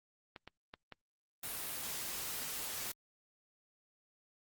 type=clicks; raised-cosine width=0.3 ms; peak=-31 dBFS; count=6; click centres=0.362 / 0.476 / 0.739 / 0.923 / 1.9 / 2.419 s
type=noise; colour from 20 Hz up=white; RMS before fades=-41 dBFS; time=1.43-2.92 s; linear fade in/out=5 ms
effects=Opus 32 kbps